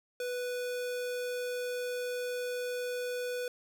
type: tone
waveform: square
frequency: 493.9 Hz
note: B4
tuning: in tune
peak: -34 dBFS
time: 0.2-3.48 s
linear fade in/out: 2 ms
effects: none